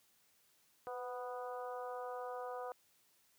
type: harmonic tone with a mistuned harmonic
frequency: 246.9 Hz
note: B3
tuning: in tune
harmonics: 2 / 3 / 4 / 5 / 6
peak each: -44 / -46 / -50 / -50 / -57 dBFS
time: 0.87-2.72 s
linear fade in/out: 0 ms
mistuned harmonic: 2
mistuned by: +23 cents
effects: white hiss -72 dBFS RMS until 3.38 s + high-pass 60 Hz 12 dB/octave